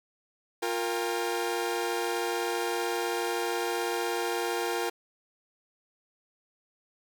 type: tone cluster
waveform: sawtooth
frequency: 352.7 / 465 / 804 Hz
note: F4 / A#4 / G5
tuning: +17 / -4 / +44 cents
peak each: -28 / -28 / -31 dBFS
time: 0.62-4.9 s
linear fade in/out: 10 ms
effects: 9-bit